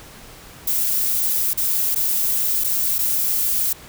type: noise with dropouts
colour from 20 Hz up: violet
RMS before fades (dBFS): -20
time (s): 0.67-3.73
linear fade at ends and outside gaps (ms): 5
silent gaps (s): 1.534-1.574 / 1.948-1.958 / 2.639-2.643 / 2.984-2.988
effects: pink hiss -42 dBFS RMS until 3.88 s